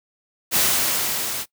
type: noise with level ramp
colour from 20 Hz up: white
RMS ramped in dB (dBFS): -17 to -28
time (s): 0.51-1.46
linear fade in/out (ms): 50
effects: noise-tail reverb RT60 0.1 s tail -21 dB re dry + high-pass 80 Hz 12 dB/octave